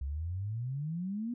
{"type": "exponential sweep", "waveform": "sine", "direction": "up", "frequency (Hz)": [65.41, 246.9], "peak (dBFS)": -33, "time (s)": [0.01, 1.34], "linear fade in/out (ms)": 5, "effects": []}